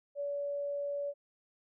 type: tone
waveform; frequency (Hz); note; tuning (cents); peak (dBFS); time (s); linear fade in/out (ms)
sine; 571; D5; -49; -33; 0.15-1.14; 50
effects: none

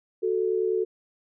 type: tone pair together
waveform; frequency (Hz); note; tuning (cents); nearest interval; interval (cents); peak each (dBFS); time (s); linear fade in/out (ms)
sine; 370 / 440; F#4 / A4; 0 / 0; minor third; 300; -25; 0.22-0.85; 20
effects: none

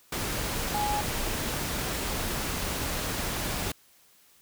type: tone in noise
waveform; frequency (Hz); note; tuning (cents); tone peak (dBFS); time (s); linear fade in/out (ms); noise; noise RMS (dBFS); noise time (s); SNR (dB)
sine; 832; G#5; +3; -27; 0.74-1.01; 5; pink; -31; 0.12-3.72; +1
effects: white hiss -60 dBFS RMS until 4.41 s

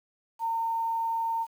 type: tone with quantisation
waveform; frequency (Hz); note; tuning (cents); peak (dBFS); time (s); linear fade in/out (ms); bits
sine; 912; A#5; -38; -26; 0.39-1.47; 50; 9
effects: none

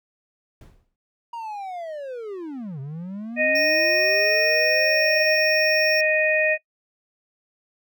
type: noise with exponential decay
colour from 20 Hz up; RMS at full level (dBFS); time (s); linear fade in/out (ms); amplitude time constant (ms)
brown; -40; 0.61-0.96; 2; 75
type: linear two-way sweep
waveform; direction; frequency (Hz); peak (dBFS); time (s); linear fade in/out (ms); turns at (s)
triangle; down then up; 950 to 130.81 to 634; -28; 1.33-5.38; 5; 2.8
type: harmonic tone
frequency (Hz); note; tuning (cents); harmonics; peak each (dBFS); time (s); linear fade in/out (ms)
620; D#5; -6; 1 / 3 / 4; -21 / -23 / -22; 3.36-6.58; 50
type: tone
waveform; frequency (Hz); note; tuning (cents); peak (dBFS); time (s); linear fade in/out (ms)
square; 5500; F8; -27; -27; 3.55-6.01; 5
effects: noise-tail reverb RT60 0.1 s tail -20 dB re dry

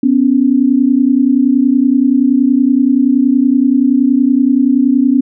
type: tone pair together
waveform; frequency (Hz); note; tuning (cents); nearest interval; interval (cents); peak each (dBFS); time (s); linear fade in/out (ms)
sine; 249.6 / 280.2; B3 / C#4; +19 / +19; major second; 200; -10; 0.03-5.21; 5
effects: none

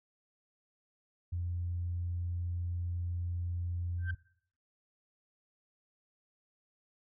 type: tone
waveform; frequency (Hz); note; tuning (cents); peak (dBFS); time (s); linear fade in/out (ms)
sine; 87.2; F2; -2; -32; 1.32-4.15; 10
type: tone with exponential growth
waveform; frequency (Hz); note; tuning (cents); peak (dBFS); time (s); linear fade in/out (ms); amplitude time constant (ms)
sine; 1560; G6; -9; -32; 3.98-4.11; 5; 27
effects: noise-tail reverb RT60 0.6 s tail -20 dB re dry + tanh soft clip ceiling -26 dBFS

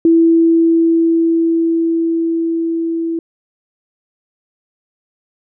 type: tone with level ramp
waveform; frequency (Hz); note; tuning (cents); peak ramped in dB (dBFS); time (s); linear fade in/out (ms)
sine; 330.7; E4; +6; -6 to -16; 0.05-3.19; 2
effects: none

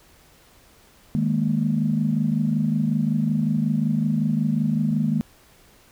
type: chord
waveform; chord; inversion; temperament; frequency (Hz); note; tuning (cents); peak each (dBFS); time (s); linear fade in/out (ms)
sine; D# suspended fourth; none; equal; 155.56 / 207.7 / 233.1; D#3 / G#3 / A#3; 0 / 0 / 0; -23; 1.15-5.21; 0
effects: tanh soft clip ceiling -9 dBFS + pink hiss -54 dBFS RMS until 5.91 s

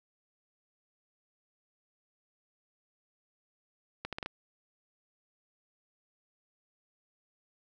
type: accelerating click train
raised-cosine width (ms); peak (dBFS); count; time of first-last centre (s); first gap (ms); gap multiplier
0.3; -20; 5; 4.05-4.261; 77; 0.75
effects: none

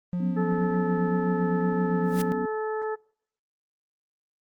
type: tone with vibrato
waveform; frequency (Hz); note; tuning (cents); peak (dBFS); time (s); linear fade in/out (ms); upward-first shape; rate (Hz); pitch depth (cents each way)
triangle; 177.2; F3; +25; -23; 0.13-2.32; 0; sine; 2; 16
type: chord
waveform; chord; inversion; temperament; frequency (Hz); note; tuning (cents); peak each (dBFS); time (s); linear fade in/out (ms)
sine; F# suspended fourth; none; equal; 185 / 246.9 / 277.2; F#3 / B3 / C#4; 0 / 0 / 0; -33 / -31 / -35; 0.2-2.46; 5
type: harmonic tone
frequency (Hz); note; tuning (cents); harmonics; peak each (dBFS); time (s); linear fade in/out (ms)
434; A4; -24; 1 / 2 / 3 / 4; -28 / -34 / -38 / -40; 0.36-2.96; 20
type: noise with exponential growth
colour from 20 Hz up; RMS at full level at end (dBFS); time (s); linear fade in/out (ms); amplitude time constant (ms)
white; -33; 2.03-2.22; 5; 41
effects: noise-tail reverb RT60 0.6 s tail -26 dB re dry + Opus 32 kbps

